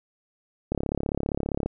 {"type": "click train", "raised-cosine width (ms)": 2, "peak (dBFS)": -13, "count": 34, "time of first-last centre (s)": [0.72, 1.66], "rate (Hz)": 35.1, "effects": []}